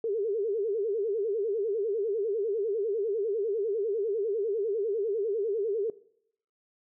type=tone with vibrato; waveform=sine; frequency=425.1 Hz; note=G#4; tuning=40 cents sharp; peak=-26 dBFS; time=0.04-5.9 s; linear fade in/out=2 ms; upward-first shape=sine; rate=10 Hz; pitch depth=160 cents each way; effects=noise-tail reverb RT60 0.7 s tail -20 dB re dry